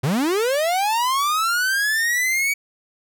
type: linear sweep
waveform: 45% pulse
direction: up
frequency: 116.54 to 2273 Hz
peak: -18 dBFS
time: 0.03-2.54 s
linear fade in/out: 10 ms
effects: none